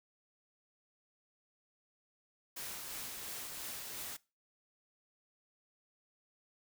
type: noise with tremolo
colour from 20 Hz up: white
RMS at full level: -43 dBFS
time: 2.56-4.17 s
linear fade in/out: 10 ms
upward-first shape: sine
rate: 2.9 Hz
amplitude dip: 25%
effects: noise-tail reverb RT60 0.3 s tail -22 dB re dry